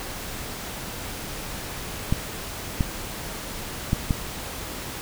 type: clicks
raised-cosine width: 5 ms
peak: -8 dBFS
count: 4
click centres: 2.125 / 2.808 / 3.931 / 4.108 s
effects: pink hiss -34 dBFS RMS until 5.01 s